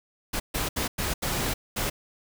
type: noise bursts at uneven times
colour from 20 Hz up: pink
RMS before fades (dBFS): -28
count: 6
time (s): 0.33-0.4 / 0.54-0.69 / 0.76-0.88 / 0.98-1.14 / 1.22-1.54 / 1.76-1.9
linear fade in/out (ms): 10
effects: none